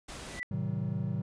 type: noise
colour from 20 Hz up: pink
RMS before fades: -43 dBFS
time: 0.08-0.4 s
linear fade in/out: 10 ms
type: tone with exponential growth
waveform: sine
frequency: 1975.5 Hz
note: B6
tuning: in tune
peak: -30 dBFS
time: 0.25-0.43 s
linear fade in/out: 0 ms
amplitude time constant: 37 ms
type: chord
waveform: triangle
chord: A diminished seventh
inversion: none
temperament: just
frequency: 110 / 132 / 158.4 / 190.08 Hz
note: A2 / C3 / Eb3 / Gb3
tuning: 0 / +16 / +31 / +47 cents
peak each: -34 dBFS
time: 0.51-1.22 s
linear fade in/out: 5 ms
effects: resampled to 22050 Hz